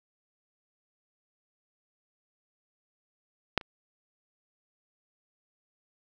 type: clicks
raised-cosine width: 0.3 ms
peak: -7 / -28 dBFS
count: 2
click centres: 3.577 / 3.612 s
effects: none